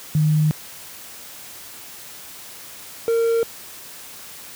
sine / triangle tone pair in turn, 153.5 / 460 Hz, D#3 / A#4, -23 / -23 cents, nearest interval octave + perfect fifth, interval 1900 cents, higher second, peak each -14 dBFS, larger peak neither, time 0.15-0.51 / 3.08-3.43 s, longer first, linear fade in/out 0 ms, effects white hiss -39 dBFS RMS until 4.55 s + high-pass 60 Hz 12 dB/octave

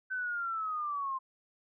sine linear sweep, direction down, 1532 to 1043 Hz, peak -32 dBFS, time 0.1-1.19 s, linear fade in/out 20 ms, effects none

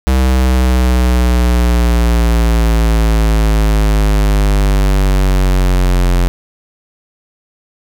square linear sweep, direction down, 65.3 to 44 Hz, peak -9 dBFS, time 0.07-6.28 s, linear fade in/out 0 ms, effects none

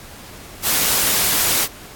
white noise, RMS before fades -17 dBFS, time 0.62-1.68 s, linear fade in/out 50 ms, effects pink hiss -39 dBFS RMS until 1.95 s + AAC 64 kbps

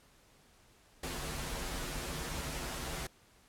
pink noise with comb filter, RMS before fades -39 dBFS, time 1.03-3.07 s, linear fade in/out 5 ms, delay 9.8 ms, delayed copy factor -0.75, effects pink hiss -64 dBFS RMS until 3.48 s + low-pass 12000 Hz 12 dB/octave

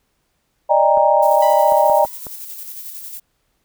sine chord, Eb major seventh, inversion third, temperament equal with one note detuned, 587.3 / 622.3 / 800.5 / 932.3 Hz, D5 / Eb5 / G5 / Bb5, 0 / 0 / +36 / 0 cents, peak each -16 dBFS, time 0.69-2.06 s, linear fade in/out 20 ms
clicks, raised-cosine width 1 ms, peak -18 dBFS, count 5, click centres 0.974 / 1.722 / 1.898 / 2.05 / 2.268 s
violet noise with tremolo, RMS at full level -31 dBFS, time 1.22-3.2 s, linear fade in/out 10 ms, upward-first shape square, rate 11 Hz, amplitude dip 35%
sawtooth tone with exponential decay, 987.8 Hz, B5, in tune, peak -22 dBFS, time 1.42-2.39 s, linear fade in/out 2 ms, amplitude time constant 210 ms
effects pink hiss -67 dBFS RMS until 3.64 s

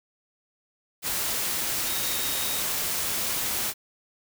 sine tone in noise, 3745 Hz, A#7, 7 cents sharp, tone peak -36 dBFS, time 1.84-2.63 s, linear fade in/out 50 ms, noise white, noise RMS -28 dBFS, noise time 1.02-3.74 s, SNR -11 dB, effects none

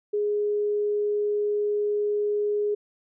sine tone, 415.3 Hz, G#4, in tune, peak -22 dBFS, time 0.13-2.75 s, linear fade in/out 10 ms, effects none

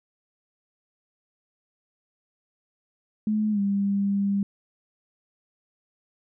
sine tone with pitch glide, 213.7 to 199.39 Hz, G#3 to G3, +50 to +30 cents, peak -21 dBFS, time 3.27-4.43 s, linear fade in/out 2 ms, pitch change -120 cents, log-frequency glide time 3.51-3.6 s, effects none

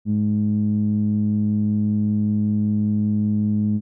sawtooth tone with low-pass filter, 105.2 Hz, G#2, 23 cents sharp, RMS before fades -20 dBFS, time 0.05-3.81 s, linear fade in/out 50 ms, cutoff 220 Hz, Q 5.1, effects none

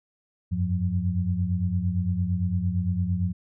sine tone cluster, 88.5 / 97.3 / 178.6 Hz, F2 / G2 / F3, +23 / -12 / +39 cents, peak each -27 dBFS, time 0.51-3.33 s, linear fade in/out 20 ms, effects none

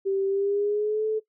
sine tone with pitch glide, 389.6 to 434.8 Hz, G4 to A4, -11 to -21 cents, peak -22 dBFS, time 0.05-1.2 s, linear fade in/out 20 ms, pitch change +190 cents, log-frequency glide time 0.27-1.06 s, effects noise-tail reverb RT60 0.1 s tail -18 dB re dry

